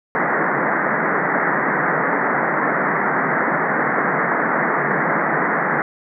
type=band-pass noise; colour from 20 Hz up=white; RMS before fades=-19 dBFS; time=0.15-5.82 s; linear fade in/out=0 ms; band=140 to 2000 Hz; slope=96 dB/octave; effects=none